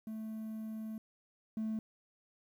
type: tone pair in turn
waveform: triangle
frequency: 219.3 / 219.3 Hz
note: A3 / A3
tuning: -6 / -6 cents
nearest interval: unison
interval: 0 cents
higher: neither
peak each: -37 / -31 dBFS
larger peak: second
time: 0.07-0.98 / 1.57-1.79 s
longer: first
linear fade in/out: 2 ms
effects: tanh soft clip ceiling -29 dBFS + 11-bit